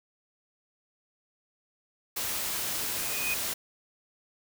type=noise; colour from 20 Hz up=white; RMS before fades=-32 dBFS; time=2.16-3.54 s; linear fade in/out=10 ms
type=tone with exponential growth; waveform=sine; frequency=2489 Hz; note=D#7; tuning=in tune; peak=-26 dBFS; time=2.74-3.34 s; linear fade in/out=5 ms; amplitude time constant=130 ms
effects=none